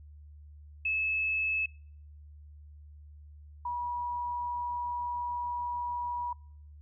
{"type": "tone pair in turn", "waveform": "sine", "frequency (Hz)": [2600, 967.2], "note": ["E7", "B5"], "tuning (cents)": [-24, -36], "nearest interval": "octave + perfect fourth", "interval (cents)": 1712, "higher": "first", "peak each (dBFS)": [-27, -31], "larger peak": "first", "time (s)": [[0.85, 1.66], [3.65, 6.33]], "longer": "second", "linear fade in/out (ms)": 5, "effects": ["noise-tail reverb RT60 0.6 s tail -26 dB re dry", "added 74 Hz sine -48 dBFS peak until 6.81 s"]}